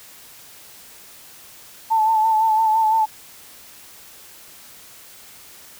sine tone with vibrato, 880 Hz, A5, in tune, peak -14 dBFS, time 1.9-3.06 s, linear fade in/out 20 ms, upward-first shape sine, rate 5.9 Hz, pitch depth 37 cents each way, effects white hiss -44 dBFS RMS until 5.79 s

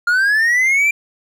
triangle linear sweep, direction up, 1396.9 to 2376 Hz, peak -10 dBFS, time 0.07-0.91 s, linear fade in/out 5 ms, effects none

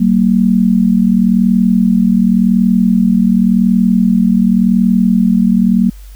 sine tone pair together, 189.6 / 230.5 Hz, F#3 / A#3, +43 / -19 cents, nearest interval minor third, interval 338 cents, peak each -10 dBFS, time 0-5.9 s, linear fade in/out 10 ms, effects added 48 Hz sine -30 dBFS peak until 6.15 s + white hiss -46 dBFS RMS until 6.15 s

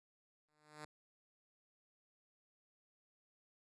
5% pulse tone with exponential growth, 151.3 Hz, D#3, 48 cents flat, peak -35 dBFS, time 0.48-0.85 s, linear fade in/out 2 ms, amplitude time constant 80 ms, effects resampled to 24000 Hz

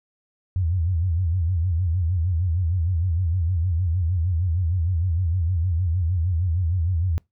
sine tone with vibrato, 86.8 Hz, F2, 10 cents flat, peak -19 dBFS, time 0.56-7.18 s, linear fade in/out 0 ms, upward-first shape sine, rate 6.5 Hz, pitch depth 150 cents each way, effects noise-tail reverb RT60 0.2 s tail -26 dB re dry

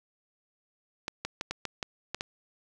clicks, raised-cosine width 0.2 ms, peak -15 dBFS, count 8, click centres 1.081 / 1.25 / 1.411 / 1.51 / 1.653 / 1.828 / 2.146 / 2.209 s, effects none

